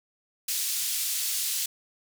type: band-pass noise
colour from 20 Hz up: white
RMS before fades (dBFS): -29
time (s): 0.48-1.66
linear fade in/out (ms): 5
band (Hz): 3400 to 14000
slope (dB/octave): 12
effects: none